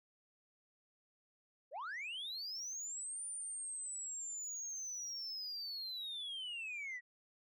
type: linear two-way sweep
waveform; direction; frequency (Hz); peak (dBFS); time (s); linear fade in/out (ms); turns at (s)
sine; up then down; 469.8 to 9270 to 1902; -39; 1.71-7.01; 50; 3.25
effects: tanh soft clip ceiling -40 dBFS